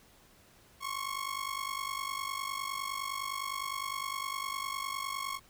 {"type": "ring-modulated tone", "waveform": "sawtooth", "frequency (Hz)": 1094, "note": "C#6", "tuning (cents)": -23, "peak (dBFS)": -28, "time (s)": [0.8, 5.4], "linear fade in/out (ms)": 50, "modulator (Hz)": 24.9, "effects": ["pink hiss -61 dBFS RMS until 5.49 s"]}